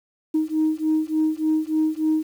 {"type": "beating tone pair", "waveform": "sine", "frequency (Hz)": [311.1, 314.5], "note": ["D#4", "D#4"], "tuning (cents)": [0, 19], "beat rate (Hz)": 3.4, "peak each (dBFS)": -21, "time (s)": [0.34, 2.23], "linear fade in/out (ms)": 10, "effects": ["tanh soft clip ceiling -13 dBFS", "8-bit"]}